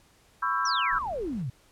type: chord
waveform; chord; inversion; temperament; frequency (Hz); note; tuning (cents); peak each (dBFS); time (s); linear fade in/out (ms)
sine; C# half-diminished seventh; third; just; 997.9 / 1108.7 / 1330.5 / 1596.6; B5 / C#6 / E6 / G6; +18 / 0 / +16 / +31; -31 / -30 / -28 / -32; 0.42-0.99; 10
type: exponential sweep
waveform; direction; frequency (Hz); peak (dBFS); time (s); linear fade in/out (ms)
sine; down; 6090 to 113.8; -29; 0.65-1.5; 5
type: noise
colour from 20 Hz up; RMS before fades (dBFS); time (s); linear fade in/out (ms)
brown; -44; 0.9-1.45; 50
effects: pink hiss -61 dBFS RMS until 1.71 s + low-pass 12000 Hz 12 dB/octave